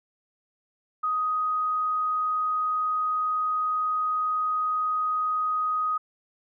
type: tone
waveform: sine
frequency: 1251 Hz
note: D#6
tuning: 9 cents sharp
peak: -23 dBFS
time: 1.03-5.98 s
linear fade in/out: 10 ms
effects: none